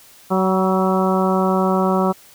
harmonic tone with a mistuned harmonic, 188.1 Hz, F#3, 29 cents sharp, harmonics 1 / 2 / 3 / 4 / 5 / 6 / 7, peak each -18 / -21 / -23 / -24 / -25 / -26 / -26 dBFS, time 0.3-2.13 s, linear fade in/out 20 ms, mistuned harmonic 5, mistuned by +26 cents, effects white hiss -47 dBFS RMS until 2.34 s

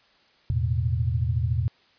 sine chord, E suspended fourth, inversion none, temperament just, 82.41 / 109.88 / 123.61 Hz, E2 / A2 / B2, 0 / -2 / +2 cents, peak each -26 dBFS, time 0.5-1.68 s, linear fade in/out 0 ms, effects white hiss -60 dBFS RMS until 1.98 s + resampled to 11025 Hz

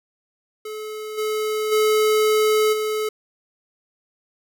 square tone with level steps, 430 Hz, A4, 40 cents flat, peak -30 / -22 / -16 / -22 dBFS, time 0.65-3.09 s, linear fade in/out 5 ms, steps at 1.17 / 1.71 / 2.72 s, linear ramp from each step 20 ms, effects none

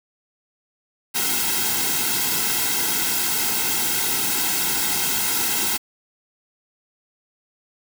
white noise with comb filter, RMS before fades -22 dBFS, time 1.14-5.78 s, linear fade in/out 20 ms, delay 1.7 ms, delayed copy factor -0.9, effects none

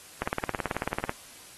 click train, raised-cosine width 0.5 ms, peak -13 dBFS, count 17, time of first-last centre 0.22-1.094 s, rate 18.3 Hz, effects white hiss -49 dBFS RMS until 1.57 s + AAC 32 kbps

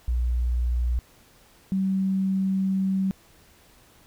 sine tone pair in turn, 60.4 / 191.43 Hz, B1 / G3, -38 / -41 cents, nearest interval octave + minor sixth, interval 1997 cents, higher second, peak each -21 dBFS, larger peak neither, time 0.08-0.99 / 1.72-3.11 s, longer second, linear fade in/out 0 ms, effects pink hiss -56 dBFS RMS until 4.06 s

